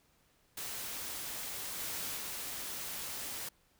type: noise with level steps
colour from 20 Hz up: white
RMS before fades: -41 / -39 / -41 dBFS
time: 0.57-3.49 s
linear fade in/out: 5 ms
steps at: 1.78 / 2.16 s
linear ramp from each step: 20 ms
effects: pink hiss -70 dBFS RMS until 3.79 s